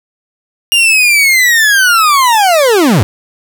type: linear sweep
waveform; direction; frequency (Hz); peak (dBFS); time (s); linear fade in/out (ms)
40% pulse; down; 2842 to 79.9; -5; 0.72-3.03; 0
effects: none